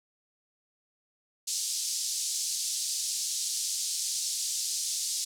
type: band-pass noise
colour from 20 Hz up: pink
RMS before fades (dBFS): -32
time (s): 1.47-5.25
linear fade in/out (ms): 10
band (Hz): 4700 to 9300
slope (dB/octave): 24
effects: none